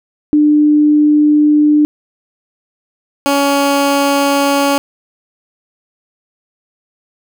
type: tone pair in turn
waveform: sine / 15% pulse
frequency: 298.8 / 280.8 Hz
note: D4 / C#4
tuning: +30 / +22 cents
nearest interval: minor second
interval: 108 cents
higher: first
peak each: -6 / -4 dBFS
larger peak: second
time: 0.33-1.85 / 3.26-4.78 s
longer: neither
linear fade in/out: 0 ms
effects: none